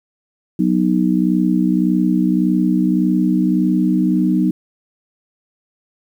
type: chord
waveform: sine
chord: B major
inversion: second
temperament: just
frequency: 185.21 / 246.9 / 308.7 Hz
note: F#3 / B3 / D#4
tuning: +2 / 0 / -14 cents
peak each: -16 / -18 / -17 dBFS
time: 0.59-4.51 s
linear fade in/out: 5 ms
effects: 8-bit

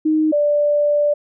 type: tone pair in turn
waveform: sine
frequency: 311.1 / 587.3 Hz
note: D#4 / D5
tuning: 0 / 0 cents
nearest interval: major seventh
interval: 1100 cents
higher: second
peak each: -13 dBFS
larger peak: neither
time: 0.05-0.32 / 0.32-1.14 s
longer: second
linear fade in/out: 10 ms
effects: none

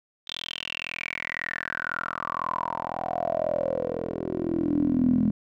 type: tone with band-pass filter sweep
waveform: 10% pulse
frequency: 41.94 Hz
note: E1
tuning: 31 cents sharp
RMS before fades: -28 dBFS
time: 0.27-5.31 s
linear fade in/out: 10 ms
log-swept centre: 3600 to 220 Hz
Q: 9
effects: none

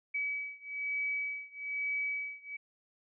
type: beating tone pair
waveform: sine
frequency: 2281 / 2282.1 Hz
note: C#7 / C#7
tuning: +49 / +50 cents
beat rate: 1.1 Hz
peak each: -36 / -37 dBFS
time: 0.14-2.57 s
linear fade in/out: 10 ms
effects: none

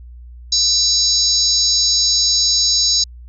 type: tone cluster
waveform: sine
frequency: 3957 / 4756 / 5330 / 6620 Hz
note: B7 / D8 / E8 / G#8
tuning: +3 / +21 / +18 / -6 cents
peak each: -18 dBFS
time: 0.52-3.04 s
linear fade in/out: 5 ms
effects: added 60 Hz sine -34 dBFS peak until 3.28 s

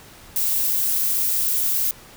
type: noise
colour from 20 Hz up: violet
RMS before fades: -21 dBFS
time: 0.36-1.91 s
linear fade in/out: 2 ms
effects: pink hiss -45 dBFS RMS until 2.16 s

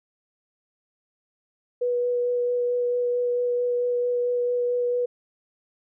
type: tone with vibrato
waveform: sine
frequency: 488.1 Hz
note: B4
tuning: 20 cents flat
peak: -21 dBFS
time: 1.81-5.06 s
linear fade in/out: 10 ms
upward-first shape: sine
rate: 4.5 Hz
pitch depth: 9 cents each way
effects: none

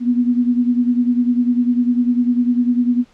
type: beating tone pair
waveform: sine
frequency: 242.1 / 252.1 Hz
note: B3 / B3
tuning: -34 / +36 cents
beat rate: 10 Hz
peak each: -14 / -19 dBFS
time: 0-3.05 s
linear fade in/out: 50 ms
effects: pink hiss -53 dBFS RMS until 3.13 s + low-pass 5000 Hz 12 dB/octave

